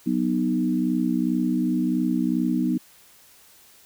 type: chord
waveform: sine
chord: B major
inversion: second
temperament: equal with one note detuned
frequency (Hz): 185 / 246.9 / 309.7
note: F#3 / B3 / D#4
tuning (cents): 0 / 0 / -8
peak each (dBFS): -26 / -23 / -25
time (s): 0.06-2.78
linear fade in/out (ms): 10
effects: white hiss -53 dBFS RMS until 3.85 s